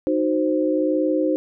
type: chord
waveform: sine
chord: C diminished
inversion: first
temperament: equal with one note detuned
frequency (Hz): 308.8 / 370 / 523.3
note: Eb4 / Gb4 / C5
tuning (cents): -13 / 0 / 0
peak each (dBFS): -20 / -25 / -22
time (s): 0.07-1.36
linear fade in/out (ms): 0
effects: none